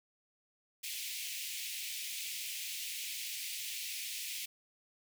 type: high-pass noise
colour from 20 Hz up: pink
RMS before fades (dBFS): -41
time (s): 0.83-4.46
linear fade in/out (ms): 10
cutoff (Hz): 2200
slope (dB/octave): 48
effects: none